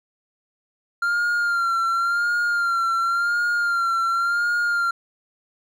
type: tone with vibrato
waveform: triangle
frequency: 1389 Hz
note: F6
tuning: 10 cents flat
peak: -17 dBFS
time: 1.02-4.91 s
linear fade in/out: 5 ms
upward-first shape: sine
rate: 0.92 Hz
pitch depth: 43 cents each way
effects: none